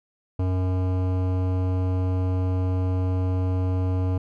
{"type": "tone with hard clipping", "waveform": "sine", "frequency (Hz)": 92.3, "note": "F#2", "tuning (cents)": -4, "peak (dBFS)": -23, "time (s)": [0.39, 4.18], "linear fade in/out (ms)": 5, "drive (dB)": 16, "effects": []}